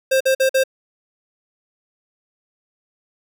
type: tone bursts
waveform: square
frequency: 529 Hz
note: C5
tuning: 19 cents sharp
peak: -14 dBFS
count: 4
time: 0.11-0.638 s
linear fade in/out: 10 ms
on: 96 ms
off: 48 ms
effects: none